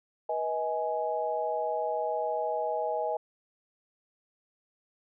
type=tone cluster; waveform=sine; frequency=486 / 633 / 834 Hz; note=B4 / D#5 / G#5; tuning=-28 / +30 / +7 cents; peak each=-34 / -31 / -32 dBFS; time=0.29-3.17 s; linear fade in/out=5 ms; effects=none